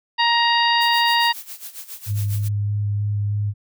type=harmonic tone; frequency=939 Hz; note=A#5; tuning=12 cents sharp; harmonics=1 / 2 / 3 / 4 / 5; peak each=-18 / -21 / -23 / -24 / -25 dBFS; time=0.18-1.33 s; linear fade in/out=20 ms
type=noise with tremolo; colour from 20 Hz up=blue; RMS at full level=-33 dBFS; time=0.8-2.49 s; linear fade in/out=20 ms; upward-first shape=sine; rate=7.3 Hz; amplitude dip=80%
type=tone with vibrato; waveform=sine; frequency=103.1 Hz; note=G#2; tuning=12 cents flat; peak=-19 dBFS; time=2.06-3.54 s; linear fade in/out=50 ms; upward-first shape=square; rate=3.2 Hz; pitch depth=8 cents each way
effects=none